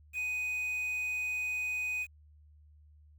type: tone with quantisation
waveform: triangle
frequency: 2495 Hz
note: D#7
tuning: 4 cents sharp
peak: -30 dBFS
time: 0.13-2.07 s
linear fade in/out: 50 ms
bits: 9
effects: added 75 Hz sine -56 dBFS peak until 3.18 s